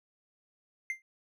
triangle tone with exponential decay, 2093 Hz, C7, in tune, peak -26 dBFS, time 0.9-1.02 s, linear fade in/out 1 ms, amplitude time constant 24 ms, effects none

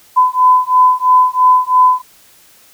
sine beating tone pair, 1008 / 1011 Hz, B5 / B5, +35 / +40 cents, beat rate 3 Hz, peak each -10 dBFS, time 0.16-2.02 s, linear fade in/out 20 ms, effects white hiss -46 dBFS RMS until 2.73 s

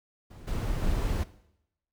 brown noise with level steps, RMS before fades -45 / -30 / -28 dBFS, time 0.3-1.24 s, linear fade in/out 10 ms, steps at 0.47 / 0.83 s, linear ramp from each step 10 ms, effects noise-tail reverb RT60 0.8 s tail -17 dB re dry

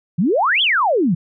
sine exponential two-way sweep, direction up then down, 151.5 to 3520 to 151.5 Hz, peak -13 dBFS, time 0.18-1.15 s, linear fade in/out 10 ms, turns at 0.62 s, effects none

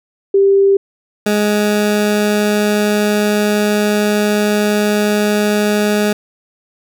sine / 20% pulse tone pair in turn, 393.9 / 208.7 Hz, G4 / G#3, +8 / +9 cents, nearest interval major seventh, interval 1099 cents, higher first, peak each -7 dBFS, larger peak neither, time 0.34-0.77 / 1.26-6.13 s, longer second, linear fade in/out 5 ms, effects none

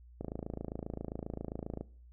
click train, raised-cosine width 2 ms, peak -25 dBFS, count 45, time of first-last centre 0.21-1.81 s, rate 27.5 Hz, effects noise-tail reverb RT60 0.5 s tail -21 dB re dry + added 60 Hz sine -53 dBFS peak until 2.12 s

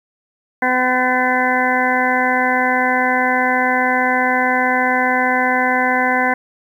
harmonic tone with a mistuned harmonic, 253.6 Hz, B3, 46 cents sharp, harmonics 1 / 2 / 3 / 4 / 6 / 7 / 8, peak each -22 / -23 / -19 / -22 / -21 / -22 / -21 dBFS, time 0.62-6.34 s, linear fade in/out 5 ms, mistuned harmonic 7, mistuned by -15 cents, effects 8-bit

